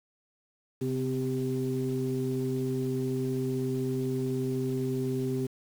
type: tone cluster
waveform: sine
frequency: 132.2 / 256.4 / 392.4 Hz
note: C3 / C4 / G4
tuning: +18 / -35 / +2 cents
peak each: -31 dBFS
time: 0.81-5.47 s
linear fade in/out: 10 ms
effects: tanh soft clip ceiling -20 dBFS + 8-bit